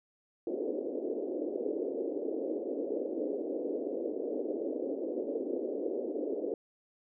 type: band-pass noise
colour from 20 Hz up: white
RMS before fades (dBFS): -35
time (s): 0.47-6.54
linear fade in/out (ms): 2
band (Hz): 270 to 530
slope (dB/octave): 48
effects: none